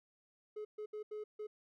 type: tone bursts at uneven times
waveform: triangle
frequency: 424.4 Hz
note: G#4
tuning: 38 cents sharp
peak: -38 dBFS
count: 5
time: 0.56-0.65 / 0.78-0.86 / 0.93-1.03 / 1.11-1.24 / 1.39-1.47 s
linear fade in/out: 10 ms
effects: tanh soft clip ceiling -35 dBFS